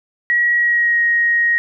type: tone with pitch glide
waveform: sine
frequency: 1913 to 1880.1 Hz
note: A#6 to A#6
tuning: +44 to +14 cents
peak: -12 dBFS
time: 0.3-1.58 s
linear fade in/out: 0 ms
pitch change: -30 cents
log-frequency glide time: 0.54-1.02 s
effects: none